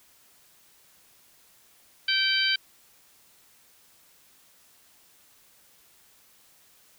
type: harmonic tone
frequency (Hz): 775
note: G5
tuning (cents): -20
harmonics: 2 / 3 / 4 / 5 / 6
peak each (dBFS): -28 / -29 / -26 / -32 / -28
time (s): 2.08-2.56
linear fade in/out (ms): 5
effects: white hiss -59 dBFS RMS until 6.98 s